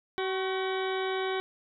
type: harmonic tone with a mistuned harmonic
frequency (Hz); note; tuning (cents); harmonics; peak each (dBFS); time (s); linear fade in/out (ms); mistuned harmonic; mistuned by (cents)
379.5; F#4; +44; 1 / 2 / 3 / 4 / 5 / 6 / 8 / 9 / 10; -30 / -36 / -39 / -39 / -43 / -41 / -44 / -45 / -44; 0.18-1.4; 0; 3; -50
effects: none